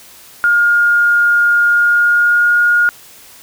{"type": "tone with pitch glide", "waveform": "sine", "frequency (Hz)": [1419, 1429.7], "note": ["F6", "F6"], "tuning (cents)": [27, 40], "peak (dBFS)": -8, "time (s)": [0.44, 2.89], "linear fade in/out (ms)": 0, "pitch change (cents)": 13, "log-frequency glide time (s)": [1.64, 2.57], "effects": ["white hiss -40 dBFS RMS until 3.42 s"]}